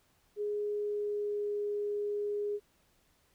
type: tone with pitch glide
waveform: sine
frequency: 415.3 to 412.7 Hz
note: G#4 to G#4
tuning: 0 to -11 cents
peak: -31 dBFS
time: 0.36-2.6 s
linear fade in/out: 50 ms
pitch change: -11 cents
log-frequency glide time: 0.76-1.54 s
effects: pink hiss -70 dBFS RMS until 3.34 s